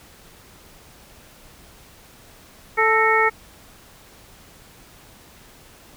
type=harmonic tone with a mistuned harmonic; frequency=440.5 Hz; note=A4; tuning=2 cents sharp; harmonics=1 / 2 / 3 / 4 / 5; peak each=-21 / -21 / -21 / -21 / -21 dBFS; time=2.77-3.3 s; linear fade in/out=20 ms; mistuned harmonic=4; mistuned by=+82 cents; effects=pink hiss -48 dBFS RMS until 5.96 s